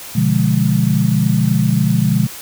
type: chord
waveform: sine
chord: B diminished seventh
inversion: none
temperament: equal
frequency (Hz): 123.47 / 146.83 / 174.61 / 207.7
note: B2 / D3 / F3 / Ab3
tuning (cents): 0 / 0 / 0 / 0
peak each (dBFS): -17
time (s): 0.15-2.27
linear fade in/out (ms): 10
effects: white hiss -32 dBFS RMS until 2.41 s